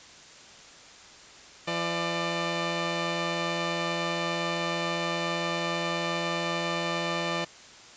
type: tone pair together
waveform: 10% pulse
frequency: 169.5 / 595.7 Hz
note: E3 / D5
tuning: +49 / +24 cents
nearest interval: octave + minor seventh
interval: 2175 cents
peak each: -22 dBFS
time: 1.67-7.45 s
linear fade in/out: 10 ms
effects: white hiss -49 dBFS RMS until 7.96 s + resampled to 16000 Hz